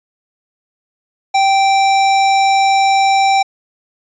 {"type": "tone", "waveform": "square", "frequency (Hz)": 781, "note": "G5", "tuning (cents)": -7, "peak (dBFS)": -10, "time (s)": [1.34, 3.43], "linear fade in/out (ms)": 10, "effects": ["resampled to 16000 Hz"]}